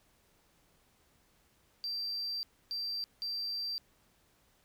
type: tone bursts at uneven times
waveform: triangle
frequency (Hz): 4699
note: D8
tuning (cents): 0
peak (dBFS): -32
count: 3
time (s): 1.84-2.43 / 2.71-3.04 / 3.22-3.78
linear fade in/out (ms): 0
effects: tanh soft clip ceiling -30 dBFS + pink hiss -69 dBFS RMS until 4.64 s